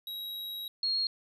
square / sine tone pair in turn, 3841 / 4277 Hz, B7 / C8, -49 / +37 cents, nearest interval major second, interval 186 cents, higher second, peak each -37 / -27 dBFS, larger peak second, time 0.07-0.68 / 0.83-1.07 s, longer first, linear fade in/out 2 ms, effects resampled to 32000 Hz

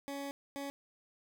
20% pulse tone bursts at uneven times, 279.8 Hz, C#4, 16 cents sharp, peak -34 dBFS, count 2, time 0.08-0.31 / 0.56-0.7 s, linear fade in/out 0 ms, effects none

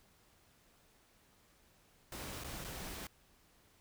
pink noise with dropouts, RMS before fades -45 dBFS, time 2.12-3.07 s, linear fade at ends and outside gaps 2 ms, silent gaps 2.438-2.444 / 2.643-2.646 s, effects pink hiss -68 dBFS RMS until 3.8 s

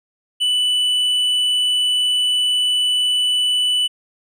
sine tone with tanh clipping, 2979 Hz, F#7, 11 cents sharp, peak -16 dBFS, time 0.4-3.88 s, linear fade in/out 20 ms, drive 6 dB, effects none

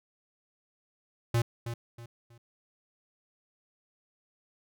square tone with echo, 117.4 Hz, A#2, 13 cents sharp, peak -24 dBFS, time 1.34-1.42 s, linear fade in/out 5 ms, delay 320 ms, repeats 3, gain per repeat -10 dB, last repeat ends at 2.38 s, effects none

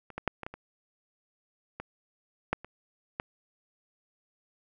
clicks, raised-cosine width 0.5 ms, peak -30 / -20 / -11 / -23 / -21 / -27 / -22 / -11 / -28 / -16 dBFS, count 10, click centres 0.103 / 0.18 / 0.277 / 0.433 / 0.465 / 0.54 / 1.8 / 2.53 / 2.646 / 3.199 s, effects none

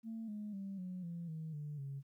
sine tone with pitch steps, 224.7 / 209.7 / 195.61 / 182.51 / 170.29 / 158.89 / 148.25 / 138.32 Hz, A3 / G#3 / G3 / F#3 / F3 / D#3 / D3 / C#3, +37 / +17 / -3 / -23 / -43 / +37 / +17 / -3 cents, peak -40 dBFS, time 0.03-2.03 s, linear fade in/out 50 ms, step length 250 ms, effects tanh soft clip ceiling -37 dBFS + 13-bit

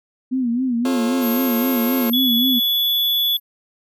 sine tone with vibrato, 246.9 Hz, B3, in tune, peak -17 dBFS, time 0.31-2.6 s, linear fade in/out 20 ms, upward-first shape sine, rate 3.8 Hz, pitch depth 110 cents each way
sawtooth chord, F augmented, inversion none, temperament just, 349.2 / 436.5 / 545.7 Hz, F4 / A4 / C#5, 0 / -14 / -27 cents, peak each -23 / -24 / -24 dBFS, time 0.85-2.1 s, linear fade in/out 2 ms
sine tone, 12890 Hz, G9, 47 cents sharp, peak -25 dBFS, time 1.2-3.4 s, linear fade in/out 50 ms
sine tone with pitch glide, 3409 to 3433 Hz, G#7 to A7, +45 to -43 cents, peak -16 dBFS, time 2.13-3.37 s, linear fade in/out 5 ms, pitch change +12 cents, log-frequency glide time 2.34-2.9 s
effects none

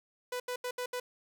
sawtooth tone bursts at uneven times, 495.9 Hz, B4, 7 cents sharp, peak -30 dBFS, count 5, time 0.32-0.4 / 0.48-0.56 / 0.64-0.71 / 0.78-0.86 / 0.93-1 s, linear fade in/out 5 ms, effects none

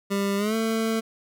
25% pulse tone with pitch glide, 199.1 to 223.5 Hz, G3 to A3, +27 to +27 cents, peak -19 dBFS, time 0.1-1.01 s, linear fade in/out 20 ms, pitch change +200 cents, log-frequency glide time 0.37-0.55 s, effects none

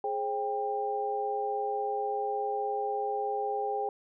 sine tone cluster, 418.6 / 535 / 794 Hz, G#4 / C5 / G5, +14 / +38 / +22 cents, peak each -33 / -38 / -31 dBFS, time 0.04-3.89 s, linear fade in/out 2 ms, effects none

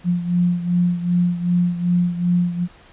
sine beating tone pair, 175.4 / 178 Hz, F3 / F3, +8 / +33 cents, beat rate 2.6 Hz, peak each -17 / -22 dBFS, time 0.04-2.68 s, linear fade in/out 50 ms, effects pink hiss -48 dBFS RMS until 2.92 s + resampled to 8000 Hz

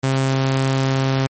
sawtooth tone, 133.7 Hz, C3, 38 cents sharp, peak -12 dBFS, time 0.03-1.27 s, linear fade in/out 10 ms, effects MP3 32 kbps

